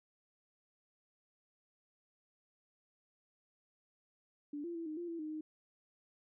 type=tone with pitch steps; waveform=sine; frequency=291.8 / 342.5 / 332.5 / 308.9 / 346.6 / 334.3 / 308.2 / 310 Hz; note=D4 / F4 / E4 / D#4 / F4 / E4 / D#4 / D#4; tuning=-11 / -34 / +15 / -12 / -13 / +24 / -16 / -6 cents; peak=-39 dBFS; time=4.53-5.41 s; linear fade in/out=5 ms; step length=110 ms; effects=none